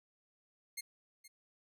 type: tone with echo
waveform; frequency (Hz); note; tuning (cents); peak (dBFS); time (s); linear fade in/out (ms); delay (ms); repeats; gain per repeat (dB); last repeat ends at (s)
10% pulse; 2131; C7; +31; -30; 0.77-0.81; 10; 470; 1; -15; 1.28
effects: none